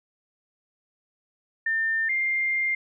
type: tone pair in turn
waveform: sine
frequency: 1800 / 2107 Hz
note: A6 / C7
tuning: +39 / +12 cents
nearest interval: minor third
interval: 273 cents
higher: second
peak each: -22 dBFS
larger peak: neither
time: 1.66-2.09 / 2.09-2.75 s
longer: second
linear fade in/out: 5 ms
effects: none